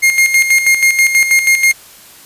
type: tone with tremolo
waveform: 45% pulse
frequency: 2132 Hz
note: C7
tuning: 32 cents sharp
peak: -6 dBFS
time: 0.02-1.73 s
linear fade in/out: 20 ms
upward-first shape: square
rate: 6.2 Hz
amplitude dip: 60%
effects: white hiss -39 dBFS RMS until 2.25 s + resampled to 32000 Hz